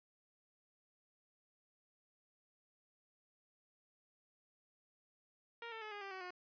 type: tone with pitch steps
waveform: 10% pulse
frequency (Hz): 466.7 / 447.2 / 428.5 / 410.5 / 393.4 / 376.9 / 361.1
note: A#4 / A4 / A4 / G#4 / G4 / F#4 / F#4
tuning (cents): +2 / +28 / -46 / -20 / +6 / +32 / -42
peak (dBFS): -37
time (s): 5.62-6.306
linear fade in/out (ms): 2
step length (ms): 98
effects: resampled to 11025 Hz